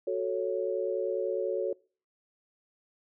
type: chord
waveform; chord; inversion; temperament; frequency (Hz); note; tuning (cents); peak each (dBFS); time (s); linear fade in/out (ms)
sine; F# minor; none; equal; 370 / 440 / 554.4; F#4 / A4 / C#5; 0 / 0 / 0; -32; 0.07-1.73; 5
effects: noise-tail reverb RT60 0.4 s tail -24 dB re dry